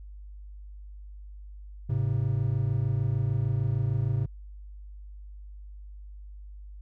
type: tone pair together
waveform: triangle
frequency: 106.5 / 133.1 Hz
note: G#2 / C3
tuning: +44 / +30 cents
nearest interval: major third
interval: 386 cents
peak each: -25 dBFS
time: 1.89-4.26 s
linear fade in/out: 10 ms
effects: added 50 Hz sine -41 dBFS peak until 6.81 s